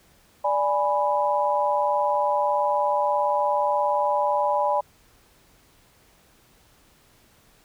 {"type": "chord", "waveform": "sine", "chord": "G# diminished", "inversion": "second", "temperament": "equal", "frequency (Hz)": [587.3, 830.6, 987.8], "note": ["D5", "G#5", "B5"], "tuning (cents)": [0, 0, 0], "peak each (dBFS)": -24, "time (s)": [0.44, 4.81], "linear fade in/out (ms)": 10, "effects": ["pink hiss -58 dBFS RMS until 7.64 s"]}